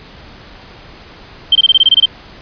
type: tone bursts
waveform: sine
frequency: 3136 Hz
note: G7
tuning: in tune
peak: -4 dBFS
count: 10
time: 1.52-2.057 s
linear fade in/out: 5 ms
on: 33 ms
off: 23 ms
effects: pink hiss -37 dBFS RMS until 2.41 s + resampled to 11025 Hz